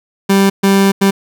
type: tone bursts at uneven times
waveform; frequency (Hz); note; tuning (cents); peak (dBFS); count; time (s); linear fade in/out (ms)
30% pulse; 196; G3; 0; -5; 3; 0.29-0.5 / 0.63-0.92 / 1.01-1.11; 10
effects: none